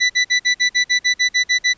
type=tone bursts; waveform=25% pulse; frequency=1980 Hz; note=B6; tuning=4 cents sharp; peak=-9 dBFS; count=12; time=0-1.737 s; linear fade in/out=20 ms; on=98 ms; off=51 ms; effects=pink hiss -53 dBFS RMS until 1.77 s + resampled to 16000 Hz